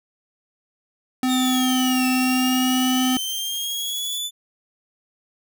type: tone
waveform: square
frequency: 256.1 Hz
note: C4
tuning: 37 cents flat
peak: -19 dBFS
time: 1.23-3.17 s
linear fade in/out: 2 ms
type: linear two-way sweep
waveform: sawtooth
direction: down then up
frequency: 3729 to 2667 to 3508 Hz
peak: -22 dBFS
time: 1.27-4.31 s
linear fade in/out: 50 ms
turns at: 2.06 s
type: noise with tremolo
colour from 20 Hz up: violet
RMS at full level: -35 dBFS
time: 1.45-4.18 s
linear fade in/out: 2 ms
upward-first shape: sine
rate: 12 Hz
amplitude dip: 35%
effects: none